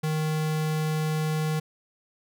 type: tone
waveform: square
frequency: 155.56 Hz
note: D#3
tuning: in tune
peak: -25 dBFS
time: 0.03-1.6 s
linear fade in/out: 10 ms
effects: none